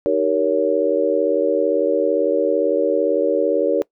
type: chord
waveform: sine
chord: Eb dominant seventh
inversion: none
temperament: just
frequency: 311.1 / 388.9 / 466.7 / 560 Hz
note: Eb4 / G4 / Bb4 / Db5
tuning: 0 / -14 / +2 / +18 cents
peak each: -23 / -22 / -19 / -19 dBFS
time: 0.06-3.82 s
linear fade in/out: 0 ms
effects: noise-tail reverb RT60 0.1 s tail -22 dB re dry